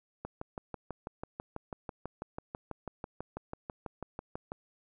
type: click train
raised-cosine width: 1 ms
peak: -24 dBFS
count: 27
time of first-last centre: 0.25-4.519 s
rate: 6.09 Hz
effects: none